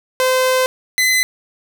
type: tone pair in turn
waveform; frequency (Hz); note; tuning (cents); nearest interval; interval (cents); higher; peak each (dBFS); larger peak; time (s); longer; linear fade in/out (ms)
sawtooth; 515 / 2026; C5 / B6; -28 / +44; 2 octaves; 2372; second; -9; neither; 0.2-0.66 / 0.98-1.23; first; 0
effects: none